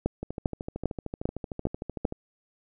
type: two click trains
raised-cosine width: 2 ms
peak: -20 / -11 dBFS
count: 26 / 6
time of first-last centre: 0.23-2.124 / 0.06-2.052 s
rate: 13.2 / 2.51 Hz
effects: none